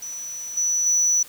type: tone with level steps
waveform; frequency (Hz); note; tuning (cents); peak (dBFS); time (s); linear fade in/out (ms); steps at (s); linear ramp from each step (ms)
sine; 5930; F#8; +3; -30 / -18 / -14; 0.02-1.23; 5; 0.57 / 0.86; 5
effects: tanh soft clip ceiling -15 dBFS + white hiss -45 dBFS RMS until 1.28 s